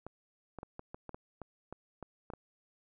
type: clicks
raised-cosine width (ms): 1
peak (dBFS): -29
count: 12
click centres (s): 0.066 / 0.587 / 0.631 / 0.794 / 0.945 / 1.093 / 1.145 / 1.417 / 1.726 / 2.027 / 2.302 / 2.336
effects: none